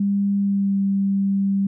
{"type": "tone with pitch glide", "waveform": "sine", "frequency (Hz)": [200, 196.68], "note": ["G3", "G3"], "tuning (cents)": [35, 6], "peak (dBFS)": -17, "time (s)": [0, 1.67], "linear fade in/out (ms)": 5, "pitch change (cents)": -29, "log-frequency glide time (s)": [0.38, 0.78], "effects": []}